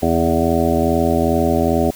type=harmonic tone with a mistuned harmonic; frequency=82.41 Hz; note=E2; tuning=in tune; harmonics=1 / 2 / 3 / 4 / 5 / 7 / 8 / 9; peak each=-22 / -24 / -19 / -22 / -21 / -22 / -23 / -23 dBFS; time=0.02-1.91 s; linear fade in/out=10 ms; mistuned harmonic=1; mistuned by=-39 cents; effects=white hiss -39 dBFS RMS until 1.95 s